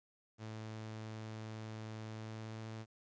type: tone with pitch glide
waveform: sawtooth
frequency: 109.7 to 110.78 Hz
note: A2 to A2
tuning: -5 to +12 cents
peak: -40 dBFS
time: 0.38-2.86 s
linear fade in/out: 50 ms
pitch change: +17 cents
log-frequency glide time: 2.07-2.6 s
effects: resampled to 16000 Hz + 12-bit